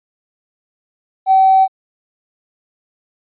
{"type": "tone with hard clipping", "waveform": "triangle", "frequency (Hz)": 765, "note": "G5", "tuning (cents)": -42, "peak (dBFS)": -7, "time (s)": [1.26, 1.68], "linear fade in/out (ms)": 50, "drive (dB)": 3, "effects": ["resampled to 8000 Hz"]}